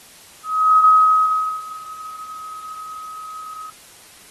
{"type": "tone with ADSR envelope", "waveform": "sine", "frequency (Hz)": 1268, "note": "D#6", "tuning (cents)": 32, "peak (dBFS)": -7, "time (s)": [0.43, 3.7], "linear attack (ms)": 390, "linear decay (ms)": 800, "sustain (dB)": -23, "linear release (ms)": 4, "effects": ["white hiss -45 dBFS RMS until 4.3 s", "AAC 32 kbps"]}